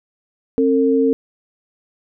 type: tone pair together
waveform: sine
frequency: 268.3 / 453.1 Hz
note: C4 / A#4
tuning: +44 / -49 cents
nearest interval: major sixth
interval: 907 cents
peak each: -15 dBFS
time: 0.58-1.13 s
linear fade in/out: 0 ms
effects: none